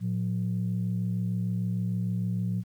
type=tone pair together; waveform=sine; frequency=113.39 / 180 Hz; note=A#2 / F#3; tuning=-47 / -47 cents; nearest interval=minor sixth; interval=800 cents; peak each=-28 dBFS; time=0-2.64 s; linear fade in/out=50 ms; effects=tanh soft clip ceiling -20 dBFS + 10-bit